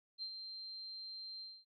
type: tone with ADSR envelope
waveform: sine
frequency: 4150 Hz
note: C8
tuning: 15 cents flat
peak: -39 dBFS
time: 0.18-1.65 s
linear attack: 44 ms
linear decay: 72 ms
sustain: -6 dB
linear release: 240 ms
effects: none